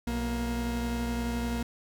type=tone pair together; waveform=40% pulse; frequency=61.74 / 235.3 Hz; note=B1 / A#3; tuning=0 / +16 cents; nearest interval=octave + major seventh; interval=2316 cents; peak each=-32 / -30 dBFS; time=0.07-1.63 s; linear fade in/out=5 ms; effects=none